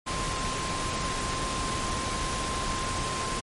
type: tone in noise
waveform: sine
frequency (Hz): 1048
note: C6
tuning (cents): +2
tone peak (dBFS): -33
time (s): 0.06-3.41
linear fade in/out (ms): 20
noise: pink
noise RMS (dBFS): -31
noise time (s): 0.06-3.41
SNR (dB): -5
effects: low-pass 11000 Hz 12 dB/octave + MP3 48 kbps